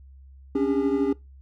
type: tone cluster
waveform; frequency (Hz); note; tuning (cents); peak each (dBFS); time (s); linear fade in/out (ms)
triangle; 273.8 / 286.5 / 402.8; C#4 / D4 / G4; -21 / -43 / +47; -23; 0.55-1.13; 5
effects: noise-tail reverb RT60 0.2 s tail -21 dB re dry + added 67 Hz sine -45 dBFS peak until 1.41 s